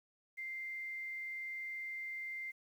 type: tone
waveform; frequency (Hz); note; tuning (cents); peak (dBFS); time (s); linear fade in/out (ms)
sine; 2093; C7; 0; -40; 0.37-2.52; 20
effects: 11-bit